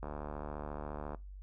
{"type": "click train", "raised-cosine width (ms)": 1, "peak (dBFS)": -27, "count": 84, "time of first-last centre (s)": [0.03, 1.147], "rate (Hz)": 74.3, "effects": ["noise-tail reverb RT60 0.2 s tail -20 dB re dry", "added 48 Hz sine -45 dBFS peak until 1.42 s"]}